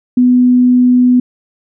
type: tone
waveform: sine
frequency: 248.7 Hz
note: B3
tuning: 12 cents sharp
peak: -5 dBFS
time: 0.17-1.2 s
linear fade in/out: 5 ms
effects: none